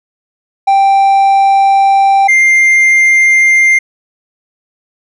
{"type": "tone pair in turn", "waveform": "triangle", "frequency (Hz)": [785, 2102], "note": ["G5", "C7"], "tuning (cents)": [2, 7], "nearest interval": "octave + perfect fourth", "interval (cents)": 1705, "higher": "second", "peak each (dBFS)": -3, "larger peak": "neither", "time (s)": [[0.67, 2.28], [2.28, 3.79]], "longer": "first", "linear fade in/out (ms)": 10, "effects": ["resampled to 24000 Hz"]}